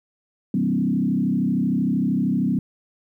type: tone with frequency modulation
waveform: sine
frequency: 220 Hz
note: A3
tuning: in tune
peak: -18 dBFS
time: 0.54-2.59 s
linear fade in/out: 2 ms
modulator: 33 Hz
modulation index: 1.8
effects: 10-bit